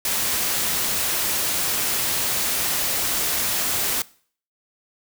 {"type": "noise", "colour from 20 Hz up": "white", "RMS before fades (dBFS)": -23, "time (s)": [0.05, 4.02], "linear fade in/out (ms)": 2, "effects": ["noise-tail reverb RT60 0.5 s tail -21 dB re dry"]}